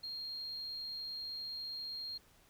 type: tone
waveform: sine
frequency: 4225 Hz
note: C8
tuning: 16 cents sharp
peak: -39 dBFS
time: 0.03-2.18 s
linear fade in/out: 10 ms
effects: tanh soft clip ceiling -36 dBFS + pink hiss -66 dBFS RMS until 2.49 s